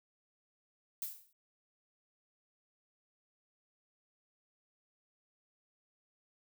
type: noise with exponential decay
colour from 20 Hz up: violet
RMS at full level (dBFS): -36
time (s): 1.02-1.33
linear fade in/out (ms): 2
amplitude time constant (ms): 66
effects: none